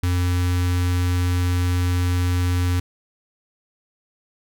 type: tone with notch filter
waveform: square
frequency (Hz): 89.2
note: F2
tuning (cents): +37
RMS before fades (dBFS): -20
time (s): 0.03-2.8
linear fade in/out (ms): 5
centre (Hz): 610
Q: 0.92
effects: none